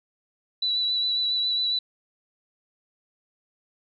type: tone with vibrato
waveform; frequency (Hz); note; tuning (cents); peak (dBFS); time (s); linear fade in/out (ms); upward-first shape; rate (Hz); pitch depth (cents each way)
sine; 3951; B7; 0; -22; 0.62-1.79; 5; triangle; 7.3; 24
effects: none